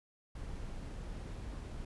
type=noise; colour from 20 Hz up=brown; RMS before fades=-43 dBFS; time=0.35-1.85 s; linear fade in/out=5 ms; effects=resampled to 24000 Hz